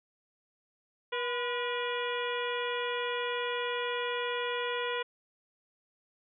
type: harmonic tone with a mistuned harmonic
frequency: 482.9 Hz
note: B4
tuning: 39 cents flat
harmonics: 1 / 2 / 3 / 4 / 5 / 6 / 7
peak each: -34 / -37 / -39 / -40 / -41 / -42 / -42 dBFS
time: 1.12-5.03 s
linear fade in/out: 10 ms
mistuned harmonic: 2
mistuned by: +62 cents
effects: none